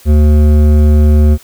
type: tone with hard clipping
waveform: sine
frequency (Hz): 75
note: D2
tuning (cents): +37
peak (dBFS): -6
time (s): 0.05-1.38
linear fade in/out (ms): 50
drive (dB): 12
effects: white hiss -41 dBFS RMS until 1.43 s